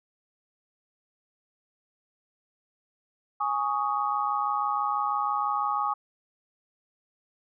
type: chord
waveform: sine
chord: Ab suspended fourth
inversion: none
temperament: equal with one note detuned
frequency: 830.6 / 1118.4 / 1244.5 Hz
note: Ab5 / Db6 / Eb6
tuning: 0 / +15 / 0 cents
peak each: -29 dBFS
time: 3.4-5.94 s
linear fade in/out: 10 ms
effects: none